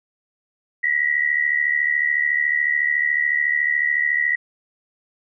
sine tone pair together, 1901.6 / 1975.5 Hz, A#6 / B6, +34 / 0 cents, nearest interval minor second, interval 66 cents, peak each -20 dBFS, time 0.83-4.36 s, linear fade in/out 10 ms, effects none

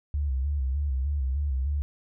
sine tone with vibrato, 68.9 Hz, C#2, 10 cents flat, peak -24 dBFS, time 0.14-1.82 s, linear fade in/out 0 ms, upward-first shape square, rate 3.3 Hz, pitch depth 89 cents each way, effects none

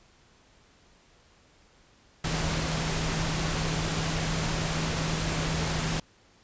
sine tone in noise, 159.7 Hz, D#3, 45 cents sharp, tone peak -31 dBFS, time 2.24-6 s, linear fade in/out 5 ms, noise pink, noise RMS -30 dBFS, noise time 2.24-6 s, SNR -4 dB, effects pink hiss -60 dBFS RMS until 6.43 s + resampled to 16000 Hz

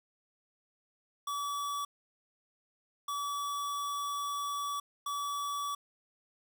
square tone bursts at uneven times, 1145 Hz, D6, 44 cents flat, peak -34 dBFS, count 3, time 1.27-1.85 / 3.08-4.8 / 5.06-5.75 s, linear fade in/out 5 ms, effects 10-bit

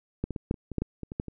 clicks, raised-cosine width 3 ms, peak -15 / -20 / -20 / -11 / -29 / -23 / -14 / -15 / -23 / -24 / -16 / -25 dBFS, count 12, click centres 0.24 / 0.307 / 0.362 / 0.511 / 0.542 / 0.717 / 0.783 / 0.82 / 1.033 / 1.119 / 1.199 / 1.283 s, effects none

